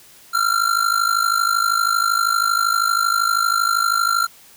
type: tone with amplitude modulation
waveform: square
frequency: 1373 Hz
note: F6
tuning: 30 cents flat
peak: -13 dBFS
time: 0.33-4.27 s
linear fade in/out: 20 ms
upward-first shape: sine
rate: 52.7 Hz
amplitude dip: 80%
effects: white hiss -47 dBFS RMS until 4.56 s